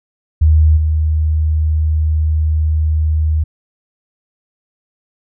sine tone with level steps, 77.78 Hz, D#2, in tune, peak -6 / -11 dBFS, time 0.41-3.44 s, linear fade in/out 10 ms, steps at 0.76 s, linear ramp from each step 20 ms, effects none

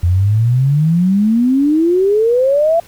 sine exponential sweep, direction up, 84.6 to 686 Hz, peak -9 dBFS, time 0.03-2.8 s, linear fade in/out 5 ms, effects pink hiss -43 dBFS RMS until 2.87 s

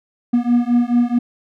triangle beating tone pair, 238.6 / 243.2 Hz, A#3 / B3, +41 / -26 cents, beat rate 4.6 Hz, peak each -14 dBFS, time 0.33-1.19 s, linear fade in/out 10 ms, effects none

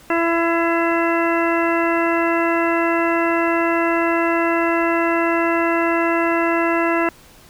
harmonic tone with a mistuned harmonic, 335.2 Hz, E4, 29 cents sharp, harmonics 1 / 2 / 3 / 4 / 5 / 6 / 8, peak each -19 / -22 / -24 / -25 / -26 / -27 / -28 dBFS, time 0.1-7.09 s, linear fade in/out 2 ms, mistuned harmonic 6, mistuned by +16 cents, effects pink hiss -47 dBFS RMS until 7.49 s

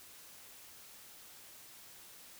silence, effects white hiss -55 dBFS RMS until 2.39 s

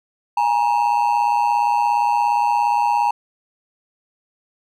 triangle ring-modulated tone, 887 Hz, A5, 14 cents sharp, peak -10 dBFS, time 0.37-3.11 s, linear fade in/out 5 ms, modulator 58.6 Hz, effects none

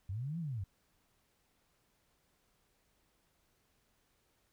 sine linear two-way sweep, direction up then down, 87.31 to 174.61 to 87.31 Hz, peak -36 dBFS, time 0.09-0.64 s, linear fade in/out 5 ms, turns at 0.39 s, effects pink hiss -75 dBFS RMS until 4.52 s

